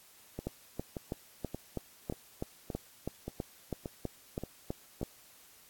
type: two click trains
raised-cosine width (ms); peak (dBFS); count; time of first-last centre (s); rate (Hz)
2; -24 / -21; 9 / 15; 0.39-5.014 / 0.47-5.03; 1.73 / 3.07
effects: white hiss -59 dBFS RMS until 5.69 s + AAC 64 kbps